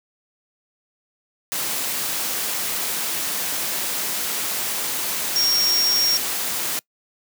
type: tone in noise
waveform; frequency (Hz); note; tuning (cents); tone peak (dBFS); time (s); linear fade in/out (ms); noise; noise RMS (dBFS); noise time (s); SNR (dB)
sine; 5570; F8; -5; -17; 5.36-6.17; 0; white; -25; 1.52-6.79; +5
effects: noise-tail reverb RT60 0.1 s tail -24 dB re dry + high-pass 150 Hz 12 dB/octave